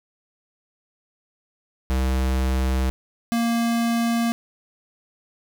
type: tone pair in turn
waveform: square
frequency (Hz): 65 / 232.8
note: C2 / A#3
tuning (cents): -11 / -2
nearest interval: octave + minor seventh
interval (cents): 2209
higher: second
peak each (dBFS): -20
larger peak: neither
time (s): 1.9-2.9 / 3.32-4.32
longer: neither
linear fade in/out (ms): 0
effects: none